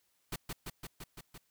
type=noise with echo; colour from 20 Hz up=pink; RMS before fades=-38 dBFS; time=0.32-0.36 s; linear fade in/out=5 ms; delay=170 ms; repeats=6; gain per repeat=-2 dB; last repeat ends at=1.38 s; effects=white hiss -75 dBFS RMS until 1.5 s